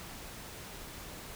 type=silence; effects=pink hiss -46 dBFS RMS until 1.35 s